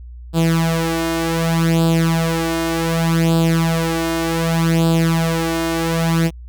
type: tone with flanger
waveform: sawtooth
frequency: 164.81 Hz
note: E3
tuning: in tune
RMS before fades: -17 dBFS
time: 0.33-6.31 s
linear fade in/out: 50 ms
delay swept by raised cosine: 0.24 to 2.84 ms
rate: 0.66 Hz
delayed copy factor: +0.75
effects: added 60 Hz sine -32 dBFS peak until 6.48 s